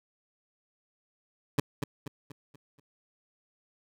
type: tone with echo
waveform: 20% pulse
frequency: 141.8 Hz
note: C#3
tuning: 40 cents sharp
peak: -17 dBFS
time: 1.58-1.6 s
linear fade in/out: 5 ms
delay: 240 ms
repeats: 5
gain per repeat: -7 dB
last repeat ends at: 2.8 s
effects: none